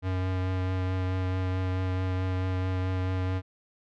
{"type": "tone with vibrato", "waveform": "square", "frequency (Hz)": 92.8, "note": "F#2", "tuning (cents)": 6, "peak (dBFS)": -27, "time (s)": [0.02, 3.42], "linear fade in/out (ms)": 50, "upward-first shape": "triangle", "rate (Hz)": 4.6, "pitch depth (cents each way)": 15, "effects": ["low-pass 3000 Hz 12 dB/octave"]}